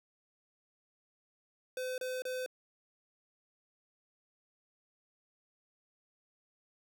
square tone bursts, 510 Hz, C5, 44 cents flat, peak -36 dBFS, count 3, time 1.77-2.462 s, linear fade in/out 2 ms, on 210 ms, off 31 ms, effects none

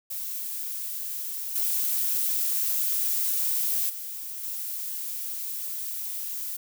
violet noise with level steps, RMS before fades -33 / -26 / -36 / -33 dBFS, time 0.1-6.57 s, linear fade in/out 10 ms, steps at 1.55 / 3.89 / 4.43 s, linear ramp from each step 10 ms, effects none

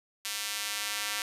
square tone with high-pass filter sweep, 104.8 Hz, G#2, 16 cents sharp, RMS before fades -34 dBFS, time 0.25-1.22 s, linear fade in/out 0 ms, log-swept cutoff 3000 to 1900 Hz, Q 0.73, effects resampled to 32000 Hz + 9-bit

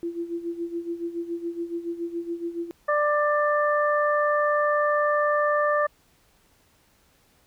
sine tone with tremolo, 340 Hz, F4, 46 cents flat, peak -25 dBFS, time 0.03-2.71 s, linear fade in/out 0 ms, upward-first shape sine, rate 7.1 Hz, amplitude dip 75%
harmonic tone, 592 Hz, D5, 14 cents sharp, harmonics 1 / 2 / 3, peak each -22 / -24 / -28 dBFS, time 2.88-5.87 s, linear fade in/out 10 ms
effects pink hiss -62 dBFS RMS until 7.46 s

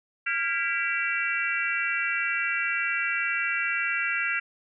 sine tone cluster, 1393 / 1628 / 1980 / 2318 / 2721 Hz, F6 / G#6 / B6 / D7 / F7, -5 / -35 / +4 / -23 / -46 cents, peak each -31 dBFS, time 0.26-4.4 s, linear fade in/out 10 ms, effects none

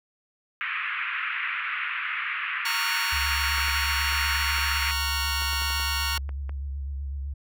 white band-pass noise, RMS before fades -30 dBFS, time 0.61-4.91 s, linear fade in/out 0 ms, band 1200 to 2600 Hz, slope 48 dB/octave
15% pulse chord, Gb major seventh, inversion first, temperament just, 925 / 1110 / 1387.5 / 1480 Hz, Bb5 / Db6 / F6 / Gb6, -14 / +2 / -12 / 0 cents, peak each -26 dBFS, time 2.65-6.18 s, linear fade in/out 5 ms
sine tone with vibrato, 69.3 Hz, C#2, in tune, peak -29 dBFS, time 3.12-7.34 s, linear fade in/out 10 ms, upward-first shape sine, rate 8 Hz, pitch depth 52 cents each way
clicks, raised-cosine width 0.5 ms, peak -26 dBFS, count 12, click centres 3.583 / 3.683 / 4.125 / 4.584 / 5.421 / 5.532 / 5.62 / 5.704 / 5.799 / 6.179 / 6.292 / 6.494 s
effects none

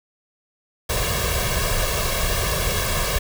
pink noise with comb filter, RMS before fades -22 dBFS, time 0.89-3.19 s, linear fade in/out 10 ms, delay 1.8 ms, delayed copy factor +0.85, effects none

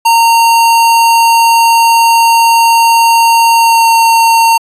square tone with pitch glide, 921 to 914.1 Hz, A#5 to A#5, -21 to -34 cents, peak -5 dBFS, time 0.05-4.58 s, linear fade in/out 10 ms, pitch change -13 cents, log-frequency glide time 3.54-3.88 s, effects resampled to 32000 Hz

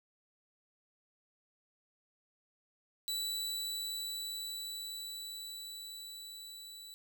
sawtooth tone with level ramp, 3951 Hz, B7, in tune, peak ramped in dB -31 to -45 dBFS, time 3.08-6.94 s, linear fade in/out 0 ms, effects none

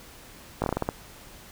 slowing click train, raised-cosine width 1 ms, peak -11 dBFS, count 8, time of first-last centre 0.62-0.889 s, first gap 19 ms, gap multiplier 1.23, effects pink hiss -48 dBFS RMS until 1.51 s

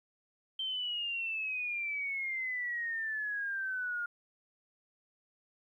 sine exponential sweep, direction down, 3136 to 1412 Hz, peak -33 dBFS, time 0.59-4.06 s, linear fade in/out 5 ms, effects 12-bit

